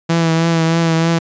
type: tone with vibrato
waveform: sawtooth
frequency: 164.81 Hz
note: E3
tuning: in tune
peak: -8 dBFS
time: 0.09-1.19 s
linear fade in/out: 10 ms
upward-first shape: triangle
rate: 3.2 Hz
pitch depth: 33 cents each way
effects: resampled to 16000 Hz